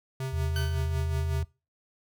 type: tone with tremolo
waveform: square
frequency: 132.1 Hz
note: C3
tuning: 17 cents sharp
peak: -30 dBFS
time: 0.2-1.43 s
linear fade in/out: 2 ms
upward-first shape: sine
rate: 5.4 Hz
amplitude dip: 55%
type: tone with vibrato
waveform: sine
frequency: 81.4 Hz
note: E2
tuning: 21 cents flat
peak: -27 dBFS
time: 0.32-1.45 s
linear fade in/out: 20 ms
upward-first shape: square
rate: 5.5 Hz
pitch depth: 27 cents each way
type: tone with exponential decay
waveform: 20% pulse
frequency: 1519 Hz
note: F#6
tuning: 45 cents sharp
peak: -27 dBFS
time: 0.56-1.02 s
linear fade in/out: 1 ms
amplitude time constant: 100 ms
effects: noise-tail reverb RT60 0.3 s tail -23 dB re dry